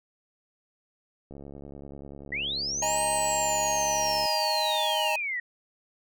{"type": "click train", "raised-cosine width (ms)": 2, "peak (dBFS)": -30, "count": 208, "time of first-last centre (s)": [1.31, 4.255], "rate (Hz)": 70.3}
{"type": "linear two-way sweep", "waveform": "sine", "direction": "up then down", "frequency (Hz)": [1864.7, 8480, 1864.7], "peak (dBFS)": -28, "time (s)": [2.32, 5.4], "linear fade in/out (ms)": 5, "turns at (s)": 3.03}
{"type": "chord", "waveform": "square", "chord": "D# suspended fourth", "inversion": "none", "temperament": "just", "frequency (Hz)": [622.3, 829.7, 933.4], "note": ["D#5", "G#5", "A#5"], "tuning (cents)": [0, -2, 2], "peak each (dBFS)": -31, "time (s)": [2.82, 5.16], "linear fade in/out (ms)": 5}
{"effects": []}